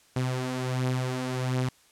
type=beating tone pair; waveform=sawtooth; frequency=126.8 / 128.2 Hz; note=B2 / C3; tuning=+46 / -35 cents; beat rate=1.4 Hz; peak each=-29 / -24 dBFS; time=0.16-1.69 s; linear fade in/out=5 ms; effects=white hiss -60 dBFS RMS until 1.91 s + low-pass 10000 Hz 12 dB/octave